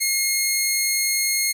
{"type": "tone", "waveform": "10% pulse", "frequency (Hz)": 2150, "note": "C7", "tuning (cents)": 47, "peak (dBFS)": -10, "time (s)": [0, 1.53], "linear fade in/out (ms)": 20, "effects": []}